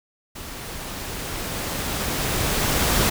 pink noise with level ramp, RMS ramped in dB -36 to -19 dBFS, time 0.35-3.1 s, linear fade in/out 10 ms, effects none

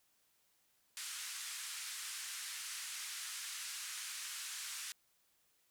white band-pass noise, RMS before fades -45 dBFS, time 0.97-4.92 s, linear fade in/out 0 ms, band 1300 to 10000 Hz, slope 24 dB/octave, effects white hiss -75 dBFS RMS until 5.7 s

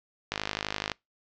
click train, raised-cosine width 0.2 ms, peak -11 dBFS, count 32, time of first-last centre 0.32-0.917 s, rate 51.9 Hz, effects noise-tail reverb RT60 0.2 s tail -26 dB re dry + low-pass 5000 Hz 12 dB/octave

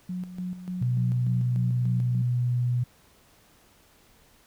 sine tone with tremolo, 181.4 Hz, F#3, 34 cents flat, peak -29 dBFS, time 0.09-2.22 s, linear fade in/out 5 ms, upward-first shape square, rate 3.4 Hz, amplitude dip 65%
sine tone with pitch glide, 123.47 to 122.69 Hz, B2 to B2, 0 to -11 cents, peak -22 dBFS, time 0.81-2.84 s, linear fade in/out 10 ms, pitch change -11 cents, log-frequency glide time 1.09-2.61 s
effects pink hiss -59 dBFS RMS until 4.46 s

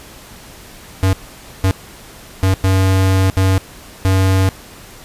square tone bursts at uneven times, 95 Hz, F#2, 46 cents sharp, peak -11 dBFS, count 6, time 1.03-1.13 / 1.64-1.71 / 2.43-2.54 / 2.64-3.3 / 3.37-3.58 / 4.05-4.49 s, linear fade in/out 0 ms, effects pink hiss -38 dBFS RMS until 5.04 s + resampled to 32000 Hz

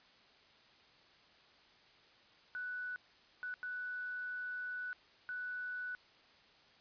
sine tone bursts at uneven times, 1484 Hz, F#6, 5 cents sharp, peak -39 dBFS, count 4, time 2.55-2.96 / 3.43-3.54 / 3.63-4.93 / 5.29-5.95 s, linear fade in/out 0 ms, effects white hiss -64 dBFS RMS until 6.8 s + resampled to 11025 Hz

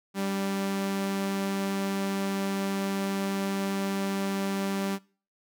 sawtooth tone pair together, 196 / 291.5 Hz, G3 / D4, 0 / -13 cents, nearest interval perfect fifth, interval 687 cents, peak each -24 / -35 dBFS, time 0.14-4.99 s, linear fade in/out 50 ms, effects noise-tail reverb RT60 0.4 s tail -22 dB re dry

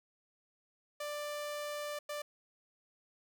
sawtooth tone bursts at uneven times, 590 Hz, D5, 8 cents sharp, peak -34 dBFS, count 2, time 1-1.99 / 2.09-2.22 s, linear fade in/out 5 ms, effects none

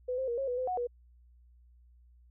sine tone with pitch steps, 501 / 525 / 473.6 / 542 / 492.6 / 511 / 733 / 483.9 Hz, B4 / C5 / A#4 / C#5 / B4 / C5 / F#5 / B4, +25 / +6 / +27 / -39 / -5 / -41 / -16 / -35 cents, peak -30 dBFS, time 0.08-0.872 s, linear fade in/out 10 ms, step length 99 ms, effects added 60 Hz sine -57 dBFS peak until 2.3 s

